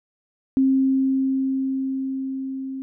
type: tone with level ramp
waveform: sine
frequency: 266.3 Hz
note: C4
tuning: 31 cents sharp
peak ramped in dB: -14 to -28 dBFS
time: 0.57-2.82 s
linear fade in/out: 0 ms
effects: none